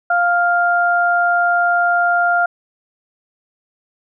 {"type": "tone pair together", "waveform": "sine", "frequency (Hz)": [700, 1400], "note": ["F5", "F6"], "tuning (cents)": [4, 4], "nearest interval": "octave", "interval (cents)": 1200, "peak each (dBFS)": -15, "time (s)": [0.1, 2.46], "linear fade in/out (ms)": 5, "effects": []}